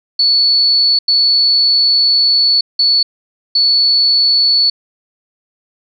sine tone bursts at uneven times, 4435 Hz, C#8, in tune, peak -8 dBFS, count 4, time 0.19-0.99 / 1.08-2.61 / 2.79-3.03 / 3.55-4.7 s, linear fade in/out 5 ms, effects none

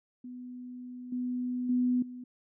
sine tone with level steps, 248.7 Hz, B3, 12 cents sharp, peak -40 / -30 / -24 / -40 dBFS, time 0.24-2.24 s, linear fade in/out 5 ms, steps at 1.12 / 1.69 / 2.02 s, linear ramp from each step 5 ms, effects none

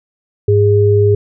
sine tone pair together, 102.66 / 410 Hz, G#2 / G#4, -20 / -22 cents, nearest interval 2 octaves, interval 2398 cents, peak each -10 dBFS, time 0.48-1.15 s, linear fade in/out 5 ms, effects none

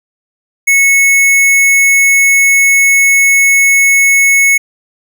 square tone, 2200 Hz, C#7, 14 cents flat, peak -6 dBFS, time 0.67-4.58 s, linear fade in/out 10 ms, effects none

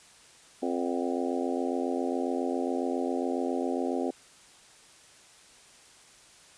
harmonic tone with a mistuned harmonic, 87.31 Hz, F2, in tune, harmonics 3 / 4 / 5 / 6 / 7 / 8 / 9, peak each -31 / -33 / -35 / -37 / -38 / -39 / -40 dBFS, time 0.62-4.11 s, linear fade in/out 10 ms, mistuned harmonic 8, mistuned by +62 cents, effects white hiss -55 dBFS RMS until 6.57 s + resampled to 22050 Hz

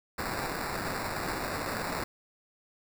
white noise with sample-and-hold, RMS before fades -34 dBFS, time 0.18-2.04 s, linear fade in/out 5 ms, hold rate 3150 Hz, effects none

